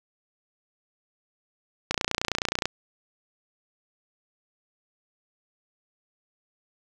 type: click train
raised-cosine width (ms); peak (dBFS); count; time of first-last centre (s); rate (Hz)
0.2; -7; 23; 1.91-2.656; 29.5
effects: none